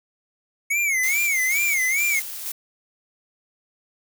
square tone with vibrato, 2193 Hz, C#7, 19 cents flat, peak -20 dBFS, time 0.7-2.2 s, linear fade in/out 10 ms, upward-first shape sine, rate 2.4 Hz, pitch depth 150 cents each way
blue noise with tremolo, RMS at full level -29 dBFS, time 1.03-2.52 s, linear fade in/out 5 ms, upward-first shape square, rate 2.1 Hz, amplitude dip 40%
effects none

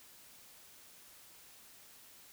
silence, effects white hiss -58 dBFS RMS until 2.32 s

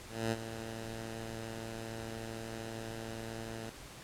10% pulse tone with ADSR envelope, 113 Hz, A2, 47 cents sharp, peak -22 dBFS, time 0.08-3.7 s, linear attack 240 ms, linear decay 34 ms, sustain -11 dB, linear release 9 ms, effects pink hiss -50 dBFS RMS until 4.03 s + low-pass 11000 Hz 12 dB/octave

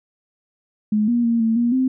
sine tone with pitch steps, 212.1 / 238.5 / 232.2 / 225 / 237.8 / 259.5 Hz, G#3 / A#3 / A#3 / A3 / A#3 / C4, +37 / +40 / -7 / +39 / +35 / -14 cents, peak -15 dBFS, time 0.92-1.88 s, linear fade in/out 5 ms, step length 160 ms, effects none

